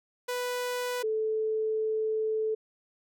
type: tone pair in turn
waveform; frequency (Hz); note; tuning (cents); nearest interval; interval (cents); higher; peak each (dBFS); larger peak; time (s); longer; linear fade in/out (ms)
sawtooth / sine; 493.9 / 436.9; B4 / A4; 0 / -12; major second; 212; first; -26; neither; 0.28-1.03 / 1.03-2.55; second; 10
effects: none